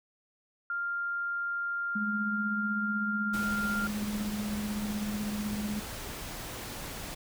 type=tone; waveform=sine; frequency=1396.9 Hz; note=F6; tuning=in tune; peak=-30 dBFS; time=0.7-3.87 s; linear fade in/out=2 ms
type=tone with tremolo; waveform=sine; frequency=209.3 Hz; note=G#3; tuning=14 cents sharp; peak=-29 dBFS; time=1.95-5.8 s; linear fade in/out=10 ms; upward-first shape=triangle; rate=16 Hz; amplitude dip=50%
type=noise; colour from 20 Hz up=pink; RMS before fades=-40 dBFS; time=3.33-7.15 s; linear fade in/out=10 ms
effects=none